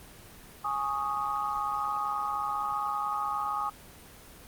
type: chord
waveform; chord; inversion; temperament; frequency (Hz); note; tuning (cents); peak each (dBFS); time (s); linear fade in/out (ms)
sine; Ab suspended fourth; none; equal; 830.6 / 1108.7 / 1244.5; Ab5 / Db6 / Eb6; 0 / 0 / 0; -33 / -34 / -31; 0.64-3.7; 10
effects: pink hiss -50 dBFS RMS until 4.47 s + Opus 24 kbps